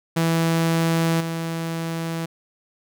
sawtooth tone with level steps, 164.81 Hz, E3, in tune, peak -14 / -21 dBFS, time 0.16-2.26 s, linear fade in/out 10 ms, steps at 1.2 s, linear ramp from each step 10 ms, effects none

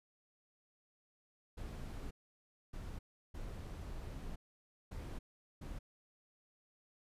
brown noise bursts at uneven times, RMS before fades -45 dBFS, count 5, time 1.57-2.11 / 2.73-2.99 / 3.34-4.36 / 4.91-5.19 / 5.61-5.79 s, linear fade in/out 10 ms, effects resampled to 32000 Hz

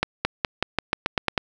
accelerating click train, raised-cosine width 0.3 ms, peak -4 dBFS, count 10, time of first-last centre 0.03-1.378 s, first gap 220 ms, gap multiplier 0.9, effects none

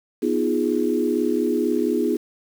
sine chord, F half-diminished seventh, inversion second, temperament equal, 246.9 / 311.1 / 349.2 / 415.3 Hz, Cb4 / Eb4 / F4 / Ab4, 0 / 0 / 0 / 0 cents, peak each -24 dBFS, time 0.22-2.17 s, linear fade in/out 10 ms, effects 7-bit

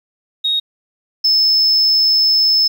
sine tone pair in turn, 3751 / 5237 Hz, A#7 / E8, +10 / -12 cents, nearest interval tritone, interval 578 cents, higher second, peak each -13 / -8 dBFS, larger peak second, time 0.44-0.6 / 1.24-2.68 s, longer second, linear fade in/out 10 ms, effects tanh soft clip ceiling -8 dBFS + 8-bit

